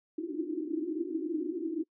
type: band-pass noise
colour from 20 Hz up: white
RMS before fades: -34 dBFS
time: 0.18-1.84 s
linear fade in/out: 10 ms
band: 290 to 350 Hz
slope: 96 dB/octave
effects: noise-tail reverb RT60 0.1 s tail -25 dB re dry